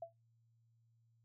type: tone with exponential decay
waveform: sine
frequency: 671 Hz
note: E5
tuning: 31 cents sharp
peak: -39 dBFS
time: 0.02-0.13 s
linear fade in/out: 5 ms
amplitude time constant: 22 ms
effects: noise-tail reverb RT60 0.2 s tail -24 dB re dry + added 115 Hz sine -70 dBFS peak until 1.24 s